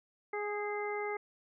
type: harmonic tone with a mistuned harmonic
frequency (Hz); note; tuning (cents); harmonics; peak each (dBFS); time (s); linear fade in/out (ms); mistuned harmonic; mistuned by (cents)
415.3; G#4; 0; 1 / 2 / 3 / 4 / 5; -36 / -40 / -44 / -49 / -41; 0.33-1.17; 5; 4; -25
effects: none